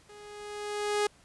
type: tone with level ramp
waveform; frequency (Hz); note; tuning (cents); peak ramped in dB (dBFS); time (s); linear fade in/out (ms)
sawtooth; 415.3; G#4; 0; -45 to -20; 0.09-1.07; 5
effects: pink hiss -60 dBFS RMS until 1.24 s + resampled to 24000 Hz